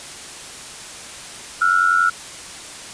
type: tone pair together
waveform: sine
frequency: 1340 / 1430.7 Hz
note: E6 / F6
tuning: +28 / +41 cents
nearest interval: minor second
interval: 113 cents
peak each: -16 dBFS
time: 1.61-2.1 s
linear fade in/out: 10 ms
effects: white hiss -35 dBFS RMS until 2.93 s + resampled to 22050 Hz